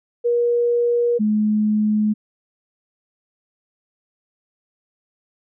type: tone pair in turn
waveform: sine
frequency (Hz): 477.2 / 212.6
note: A#4 / G#3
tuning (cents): +41 / +41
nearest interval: octave + major second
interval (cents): 1400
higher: first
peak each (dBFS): -15 / -15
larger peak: neither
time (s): 0.24-1.19 / 1.19-2.14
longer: neither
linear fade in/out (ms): 20
effects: none